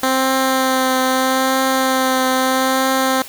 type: tone with vibrato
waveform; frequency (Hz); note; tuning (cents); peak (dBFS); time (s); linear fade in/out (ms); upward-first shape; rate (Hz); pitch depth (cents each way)
10% pulse; 261.6; C4; 0; -6; 0.03-3.22; 2; triangle; 0.78; 18
effects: white hiss -35 dBFS RMS until 3.28 s